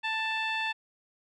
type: tone with low-pass filter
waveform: 15% pulse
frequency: 883 Hz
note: A5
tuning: 6 cents sharp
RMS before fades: -31 dBFS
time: 0.03-0.73 s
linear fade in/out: 20 ms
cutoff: 3200 Hz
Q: 1.5
effects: none